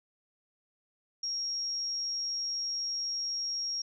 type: tone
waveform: sine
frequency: 5588 Hz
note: F8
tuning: in tune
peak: -31 dBFS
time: 1.23-3.82 s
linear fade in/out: 5 ms
effects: none